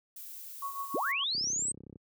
violet noise, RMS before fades -45 dBFS, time 0.16-1.12 s, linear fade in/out 5 ms
sine tone with tremolo, 1108.7 Hz, C#6, in tune, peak -32 dBFS, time 0.62-1.24 s, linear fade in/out 5 ms, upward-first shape triangle, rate 6.7 Hz, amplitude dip 80%
sine linear sweep, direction up, 202.6 to 8372 Hz, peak -29 dBFS, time 0.94-1.72 s, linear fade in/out 5 ms
click train, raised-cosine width 3 ms, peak -34 dBFS, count 21, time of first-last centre 1.35-1.958 s, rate 32.9 Hz
effects high-pass 100 Hz 12 dB/octave

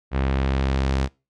sawtooth tone with low-pass filter sweep, 66.9 Hz, C2, 39 cents sharp, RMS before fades -22 dBFS, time 0.11-1.09 s, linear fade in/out 50 ms, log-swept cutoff 2400 to 6100 Hz, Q 0.93, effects noise-tail reverb RT60 0.3 s tail -25 dB re dry

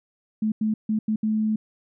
sine tone bursts at uneven times, 216.5 Hz, A3, 28 cents flat, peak -20 dBFS, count 5, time 0.42-0.52 / 0.61-0.74 / 0.89-0.99 / 1.08-1.16 / 1.23-1.56 s, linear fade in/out 5 ms, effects none

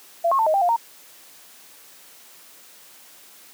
sine tone with pitch steps, 678 / 1083 / 892 / 625 / 789 / 705 / 926 Hz, E5 / C#6 / A5 / D#5 / G5 / F5 / A#5, +49 / -41 / +23 / +8 / +11 / +16 / -12 cents, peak -16 dBFS, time 0.24-0.765 s, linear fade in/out 10 ms, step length 75 ms, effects white hiss -48 dBFS RMS until 3.53 s + high-pass 200 Hz 12 dB/octave

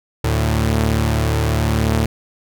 sawtooth tone pair together, 74.6 / 111.46 Hz, D2 / A2, +28 / +23 cents, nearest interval perfect fifth, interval 695 cents, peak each -14 dBFS, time 0.24-2.06 s, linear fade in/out 5 ms, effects none

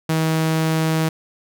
sawtooth tone, 159.8 Hz, D#3, 47 cents sharp, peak -13 dBFS, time 0.09-1.09 s, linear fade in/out 5 ms, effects none

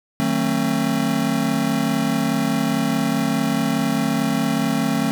square chord, D# diminished seventh, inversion none, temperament just, 155.56 / 186.68 / 224 / 268.8 Hz, D#3 / F#3 / A3 / C4, 0 / +16 / +31 / +47 cents, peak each -27 / -27 / -23 / -23 dBFS, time 0.2-5.11 s, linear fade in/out 0 ms, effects none

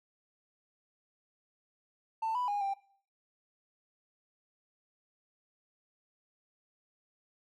triangle tone with pitch steps, 892 / 990 / 818 / 789 Hz, A5 / B5 / G#5 / G5, +23 / +4 / -26 / +11 cents, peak -27 dBFS, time 2.22-2.74 s, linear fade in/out 10 ms, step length 130 ms, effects noise-tail reverb RT60 0.5 s tail -21 dB re dry + tanh soft clip ceiling -26 dBFS

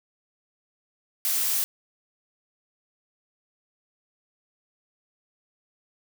blue noise, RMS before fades -25 dBFS, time 1.25-1.64 s, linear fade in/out 0 ms, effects none

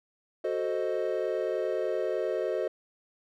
triangle chord, F# diminished seventh, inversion none, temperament equal, 370 / 440 / 523.3 / 622.3 Hz, F#4 / A4 / C5 / Eb5, 0 / 0 / 0 / 0 cents, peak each -31 dBFS, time 0.44-2.68 s, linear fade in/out 5 ms, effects none

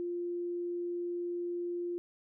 sine tone, 349.2 Hz, F4, in tune, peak -33 dBFS, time 0-1.98 s, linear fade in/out 0 ms, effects none

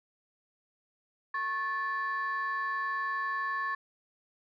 sine tone pair together, 1097 / 1744.8 Hz, C#6 / A6, -18 / -15 cents, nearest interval minor sixth, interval 803 cents, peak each -31 / -32 dBFS, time 1.34-3.75 s, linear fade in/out 5 ms, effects tanh soft clip ceiling -25 dBFS

